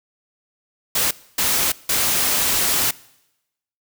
white noise bursts at uneven times, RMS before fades -19 dBFS, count 3, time 0.95-1.11 / 1.38-1.72 / 1.89-2.91 s, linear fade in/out 5 ms, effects noise-tail reverb RT60 0.9 s tail -22 dB re dry

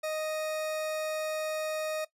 40% pulse tone, 622.3 Hz, D#5, in tune, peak -30 dBFS, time 0.03-2.05 s, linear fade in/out 10 ms, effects noise-tail reverb RT60 0.1 s tail -17 dB re dry + resampled to 32000 Hz

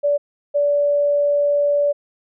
sine tone pair in turn, 578 / 578 Hz, D5 / D5, -28 / -28 cents, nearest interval unison, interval 0 cents, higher neither, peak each -14 dBFS, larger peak neither, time 0.03-0.18 / 0.54-1.93 s, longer second, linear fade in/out 20 ms, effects none

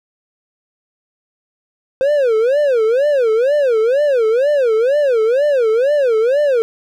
triangle tone with vibrato, 509 Hz, C5, 48 cents flat, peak -9 dBFS, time 2.01-6.62 s, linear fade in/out 0 ms, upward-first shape sine, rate 2.1 Hz, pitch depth 270 cents each way, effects none

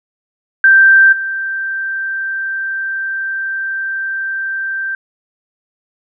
sine tone with level steps, 1568 Hz, G6, in tune, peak -4 / -17 dBFS, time 0.64-4.95 s, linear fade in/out 2 ms, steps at 1.12 s, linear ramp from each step 10 ms, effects none

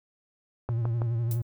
triangle tone with vibrato, 116.54 Hz, A#2, in tune, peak -23 dBFS, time 0.69-1.42 s, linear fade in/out 5 ms, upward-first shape sine, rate 12 Hz, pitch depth 55 cents each way
click train, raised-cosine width 1 ms, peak -20 dBFS, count 3, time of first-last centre 0.69-1.018 s, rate 6.09 Hz
violet noise with exponential decay, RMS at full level -33 dBFS, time 1.31-1.43 s, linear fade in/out 2 ms, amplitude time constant 25 ms
effects none

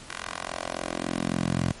10% pulse tone with high-pass filter sweep, 43.65 Hz, F1, in tune, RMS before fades -30 dBFS, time 0.08-1.73 s, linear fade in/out 20 ms, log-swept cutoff 1500 to 100 Hz, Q 1.3, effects pink hiss -45 dBFS RMS until 1.8 s + MP3 48 kbps

